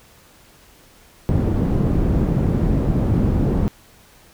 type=low-pass noise; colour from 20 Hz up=white; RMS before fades=-18 dBFS; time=1.29-3.68 s; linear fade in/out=0 ms; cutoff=200 Hz; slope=12 dB/octave; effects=pink hiss -50 dBFS RMS until 4.33 s